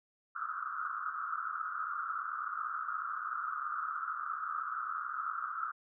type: band-pass noise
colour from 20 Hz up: pink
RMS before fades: -38 dBFS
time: 0.35-5.72 s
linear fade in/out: 10 ms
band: 1200 to 1400 Hz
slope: 96 dB/octave
effects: none